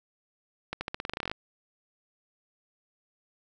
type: accelerating click train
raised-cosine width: 0.3 ms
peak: -16 dBFS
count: 15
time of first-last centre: 0.73-1.315 s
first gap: 80 ms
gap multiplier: 0.89
effects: none